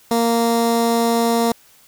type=tone with notch filter; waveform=15% pulse; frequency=232 Hz; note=A#3; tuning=8 cents flat; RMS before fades=-17 dBFS; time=0.11-1.52 s; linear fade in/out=2 ms; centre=2400 Hz; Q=1.6; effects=white hiss -51 dBFS RMS until 1.87 s